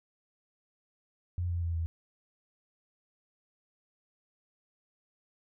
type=tone with pitch steps; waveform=sine; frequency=88.2 / 86.24 / 84.31 / 82.44 Hz; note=F2 / F2 / E2 / E2; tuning=+18 / -21 / +40 / +1 cents; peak=-29 dBFS; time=1.38-1.86 s; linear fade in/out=0 ms; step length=120 ms; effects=none